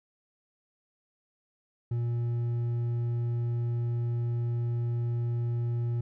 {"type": "tone with hard clipping", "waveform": "triangle", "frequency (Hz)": 118.6, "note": "A#2", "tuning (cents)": 30, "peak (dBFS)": -28, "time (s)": [1.91, 6.01], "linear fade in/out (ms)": 5, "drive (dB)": 7, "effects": []}